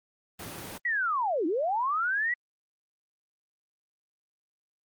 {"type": "noise", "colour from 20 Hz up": "pink", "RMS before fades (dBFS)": -39, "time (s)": [0.39, 0.78], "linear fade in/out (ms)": 5}
{"type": "linear two-way sweep", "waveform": "sine", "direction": "down then up", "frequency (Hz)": [1975.5, 293.7, 1975.5], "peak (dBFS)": -25, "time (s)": [0.85, 2.34], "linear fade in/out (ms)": 5, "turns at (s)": 1.46}
{"effects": ["high-pass 100 Hz 12 dB/octave", "Opus 24 kbps"]}